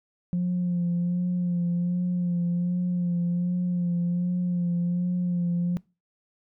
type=tone with vibrato; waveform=sine; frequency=176.2 Hz; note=F3; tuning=16 cents sharp; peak=-21 dBFS; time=0.33-5.77 s; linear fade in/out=0 ms; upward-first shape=sine; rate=1.3 Hz; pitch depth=28 cents each way; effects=noise-tail reverb RT60 0.3 s tail -24 dB re dry + tanh soft clip ceiling -20 dBFS